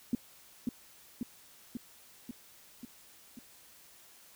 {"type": "tone with echo", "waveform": "sine", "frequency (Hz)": 240.9, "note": "B3", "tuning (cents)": -43, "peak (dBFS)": -25, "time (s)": [0.13, 0.15], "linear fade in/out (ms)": 2, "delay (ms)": 540, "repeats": 6, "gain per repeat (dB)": -3, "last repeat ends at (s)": 3.39, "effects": ["white hiss -58 dBFS RMS until 4.35 s"]}